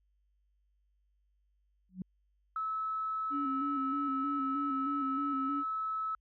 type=tone with exponential growth; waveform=sine; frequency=185 Hz; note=F#3; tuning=in tune; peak=-32 dBFS; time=1.89-2.02 s; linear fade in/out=2 ms; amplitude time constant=27 ms
type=tone; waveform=sine; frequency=1300 Hz; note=E6; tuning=24 cents flat; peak=-32 dBFS; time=2.56-6.15 s; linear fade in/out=2 ms
type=tone with vibrato; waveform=sine; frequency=277.2 Hz; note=C#4; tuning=in tune; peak=-33 dBFS; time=3.3-5.64 s; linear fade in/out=50 ms; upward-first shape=square; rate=3.2 Hz; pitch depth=44 cents each way
effects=tanh soft clip ceiling -22 dBFS + added 50 Hz sine -70 dBFS peak until 6.2 s